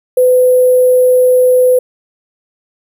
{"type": "tone with sample-and-hold", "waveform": "sine", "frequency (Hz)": 504, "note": "B4", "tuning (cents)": 35, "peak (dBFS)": -5, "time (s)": [0.17, 1.79], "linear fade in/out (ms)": 5, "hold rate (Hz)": 11025, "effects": []}